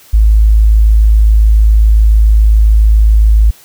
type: tone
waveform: sine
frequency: 53.6 Hz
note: A1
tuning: 45 cents flat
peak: -3 dBFS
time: 0.13-3.51 s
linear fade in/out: 10 ms
effects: white hiss -41 dBFS RMS until 3.64 s